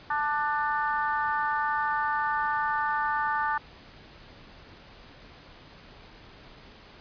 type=harmonic tone with a mistuned harmonic; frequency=297.1 Hz; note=D4; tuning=20 cents sharp; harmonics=3 / 4 / 5 / 6; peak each=-28 / -30 / -32 / -34 dBFS; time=0.1-3.58 s; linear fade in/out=5 ms; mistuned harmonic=3; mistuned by=-21 cents; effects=pink hiss -50 dBFS RMS until 7 s + resampled to 11025 Hz